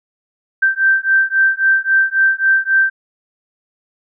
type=beating tone pair; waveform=sine; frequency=1562 / 1565.7 Hz; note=G6 / G6; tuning=-7 / -3 cents; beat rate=3.7 Hz; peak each=-14 dBFS; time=0.62-2.9 s; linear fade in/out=10 ms; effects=none